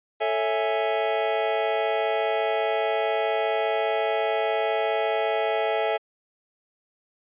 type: chord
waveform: square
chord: A major seventh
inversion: none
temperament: equal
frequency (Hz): 440 / 554.4 / 659.3 / 830.6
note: A4 / C#5 / E5 / G#5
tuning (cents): 0 / 0 / 0 / 0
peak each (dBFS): -28 / -32 / -27 / -29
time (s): 0.2-5.98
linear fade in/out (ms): 20
effects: resampled to 8000 Hz